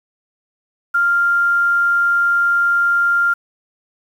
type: tone with quantisation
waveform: sine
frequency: 1395 Hz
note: F6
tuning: 2 cents flat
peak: -12 dBFS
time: 0.94-3.34 s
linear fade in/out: 10 ms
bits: 7
effects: none